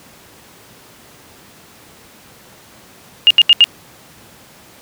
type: tone bursts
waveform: sine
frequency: 2837 Hz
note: F7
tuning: 27 cents sharp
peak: -3 dBFS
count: 4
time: 3.27-3.641 s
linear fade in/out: 0 ms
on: 35 ms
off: 77 ms
effects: pink hiss -43 dBFS RMS until 4.81 s + high-pass 100 Hz 12 dB/octave

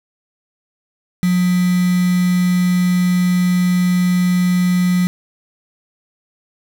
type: tone with quantisation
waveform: sine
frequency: 180 Hz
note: F#3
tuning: 47 cents flat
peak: -12 dBFS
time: 1.23-5.07 s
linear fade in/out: 0 ms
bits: 4
effects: none

